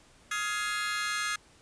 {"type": "chord", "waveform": "sawtooth", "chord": "F minor seventh", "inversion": "third", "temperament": "just", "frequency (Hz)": [1257.2, 1396.9, 1676.3, 2095], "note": ["Eb6", "F6", "Ab6", "C7"], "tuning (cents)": [18, 0, 16, 2], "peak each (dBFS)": [-31, -34, -30, -33], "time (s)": [0.31, 1.36], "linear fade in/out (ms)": 5, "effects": ["pink hiss -59 dBFS RMS until 1.61 s", "resampled to 22050 Hz"]}